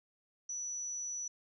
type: tone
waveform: sine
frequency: 5920 Hz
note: F#8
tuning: in tune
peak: -37 dBFS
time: 0.49-1.28 s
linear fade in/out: 5 ms
effects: none